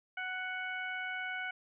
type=harmonic tone; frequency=742 Hz; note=F#5; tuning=5 cents sharp; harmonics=1 / 2 / 3 / 4; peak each=-44 / -38 / -41 / -49 dBFS; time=0.17-1.51 s; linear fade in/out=5 ms; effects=none